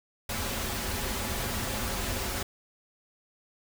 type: noise with comb filter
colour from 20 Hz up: pink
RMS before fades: -32 dBFS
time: 0.29-2.43 s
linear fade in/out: 5 ms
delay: 6.5 ms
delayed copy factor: -0.6
effects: none